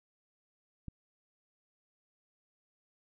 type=click; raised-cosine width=5 ms; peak=-29 dBFS; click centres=0.883 s; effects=none